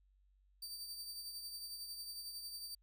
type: tone with tremolo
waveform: sawtooth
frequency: 4637 Hz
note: D8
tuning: 23 cents flat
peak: -40 dBFS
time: 0.62-2.75 s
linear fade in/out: 5 ms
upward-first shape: triangle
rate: 11 Hz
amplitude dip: 50%
effects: added 48 Hz sine -68 dBFS peak until 2.82 s